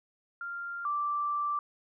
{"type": "tone pair in turn", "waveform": "sine", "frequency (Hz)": [1393, 1171.4], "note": ["F6", "D6"], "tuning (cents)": [-5, -5], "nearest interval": "minor third", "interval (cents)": 300, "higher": "first", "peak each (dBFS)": [-35, -28], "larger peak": "second", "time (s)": [[0.41, 0.85], [0.85, 1.59]], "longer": "second", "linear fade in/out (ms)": 2, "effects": []}